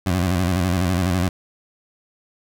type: tone with vibrato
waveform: 20% pulse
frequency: 90.2 Hz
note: F#2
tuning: 44 cents flat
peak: -13 dBFS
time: 0.06-1.29 s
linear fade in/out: 5 ms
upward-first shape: square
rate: 12 Hz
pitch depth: 78 cents each way
effects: none